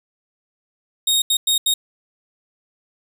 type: tone bursts at uneven times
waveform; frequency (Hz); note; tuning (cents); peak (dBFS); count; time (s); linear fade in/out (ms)
sawtooth; 3729; A#7; 0; -12; 4; 1.07-1.22 / 1.3-1.37 / 1.47-1.58 / 1.66-1.74; 5
effects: none